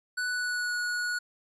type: tone with pitch glide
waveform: square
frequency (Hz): 1485 to 1458.6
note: F#6 to F#6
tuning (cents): +6 to -25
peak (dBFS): -29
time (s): 0.17-1.19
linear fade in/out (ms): 10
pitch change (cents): -31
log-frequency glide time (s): 0.28-0.8
effects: resampled to 22050 Hz